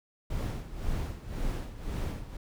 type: noise with tremolo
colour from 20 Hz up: brown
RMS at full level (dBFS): -31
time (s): 0.3-2.37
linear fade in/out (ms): 5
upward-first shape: sine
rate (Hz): 1.9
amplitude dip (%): 75
effects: none